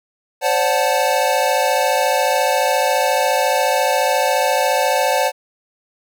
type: chord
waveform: square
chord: D dominant seventh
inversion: third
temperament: equal with one note detuned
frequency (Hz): 523.3 / 577.6 / 740 / 880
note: C5 / D5 / F#5 / A5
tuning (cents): 0 / -29 / 0 / 0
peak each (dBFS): -21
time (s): 0.41-5.32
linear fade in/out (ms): 50
effects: none